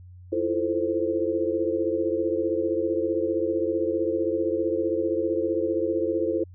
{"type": "chord", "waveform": "sine", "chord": "F major seventh", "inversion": "third", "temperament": "equal with one note detuned", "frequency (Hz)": [329.6, 345, 440, 523.3], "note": ["E4", "F4", "A4", "C5"], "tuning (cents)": [0, -21, 0, 0], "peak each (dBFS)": -28, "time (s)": [0.32, 6.44], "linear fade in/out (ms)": 10, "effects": ["added 90 Hz sine -43 dBFS peak until 6.54 s"]}